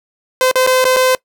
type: tone with dropouts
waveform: sawtooth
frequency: 514 Hz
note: C5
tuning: 31 cents flat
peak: -6 dBFS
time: 0.41-1.15 s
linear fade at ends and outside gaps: 1 ms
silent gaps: 0.513-0.556 / 0.665-0.673 / 0.843-0.852 / 0.963-0.967 s
effects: noise-tail reverb RT60 0.1 s tail -22 dB re dry